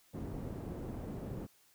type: low-pass noise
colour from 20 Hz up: white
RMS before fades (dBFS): -42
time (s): 0.13-1.47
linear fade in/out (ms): 20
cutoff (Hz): 280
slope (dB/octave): 12
effects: white hiss -67 dBFS RMS until 1.74 s